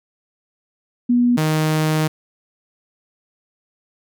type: tone pair in turn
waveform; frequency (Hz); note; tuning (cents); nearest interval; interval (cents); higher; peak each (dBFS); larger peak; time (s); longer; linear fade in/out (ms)
sine / sawtooth; 242.9 / 155.87; B3 / D#3; -29 / +3; minor sixth; 768; first; -12; neither; 1.09-1.37 / 1.37-2.08; second; 10
effects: none